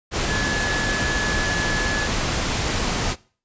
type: tone in noise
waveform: sine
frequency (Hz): 1709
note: G#6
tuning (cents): +49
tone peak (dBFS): -23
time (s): 0.27-2.09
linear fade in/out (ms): 50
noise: pink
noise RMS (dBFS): -23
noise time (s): 0.11-3.16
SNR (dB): -3
effects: noise-tail reverb RT60 0.4 s tail -21 dB re dry + resampled to 16000 Hz